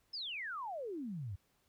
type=exponential sweep; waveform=sine; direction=down; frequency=5300 to 87.31 Hz; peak=-39 dBFS; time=0.13-1.36 s; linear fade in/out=10 ms; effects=pink hiss -75 dBFS RMS until 1.68 s